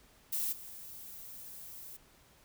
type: noise with level steps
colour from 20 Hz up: violet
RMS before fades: -34 / -48 dBFS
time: 0.32-1.97 s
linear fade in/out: 10 ms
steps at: 0.52 s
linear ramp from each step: 10 ms
effects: pink hiss -63 dBFS RMS until 2.44 s